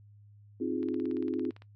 sine chord, F minor seventh, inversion second, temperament equal, 261.6 / 311.1 / 349.2 / 415.3 Hz, C4 / Eb4 / F4 / Ab4, 0 / 0 / 0 / 0 cents, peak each -33 / -35 / -34 / -38 dBFS, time 0.6-1.51 s, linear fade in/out 10 ms
click train, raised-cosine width 0.3 ms, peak -35 dBFS, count 15, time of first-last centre 0.83-1.621 s, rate 17.7 Hz
effects noise-tail reverb RT60 0.1 s tail -19 dB re dry + added 103 Hz sine -53 dBFS peak until 1.75 s

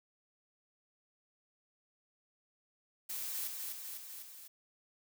blue noise with echo, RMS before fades -40 dBFS, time 3.09-3.48 s, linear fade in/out 10 ms, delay 250 ms, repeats 4, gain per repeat -3 dB, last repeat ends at 4.48 s, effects none

